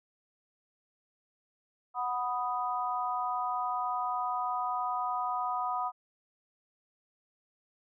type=chord; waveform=sine; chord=B major; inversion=second; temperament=equal with one note detuned; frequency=737.4 / 987.8 / 1244.5 Hz; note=F#5 / B5 / D#6; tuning=-6 / 0 / 0 cents; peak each=-34 dBFS; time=1.94-5.92 s; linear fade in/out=50 ms; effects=none